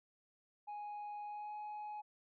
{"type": "tone with pitch glide", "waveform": "sine", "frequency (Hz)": [830.6, 840.7], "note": ["G#5", "G#5"], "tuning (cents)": [0, 21], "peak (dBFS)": -40, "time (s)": [0.67, 2.02], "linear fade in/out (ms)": 20, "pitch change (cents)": 21, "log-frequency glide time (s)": [1.25, 1.54], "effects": ["tanh soft clip ceiling -42 dBFS"]}